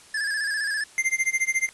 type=tone with vibrato; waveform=square; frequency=1687 Hz; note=G#6; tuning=27 cents sharp; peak=-25 dBFS; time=0.14-0.84 s; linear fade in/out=5 ms; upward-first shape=square; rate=15 Hz; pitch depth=53 cents each way
type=tone with tremolo; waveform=square; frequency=2093 Hz; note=C7; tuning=in tune; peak=-19 dBFS; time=0.98-1.69 s; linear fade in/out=0 ms; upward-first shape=sine; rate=14 Hz; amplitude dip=95%
effects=white hiss -50 dBFS RMS until 1.73 s + resampled to 24000 Hz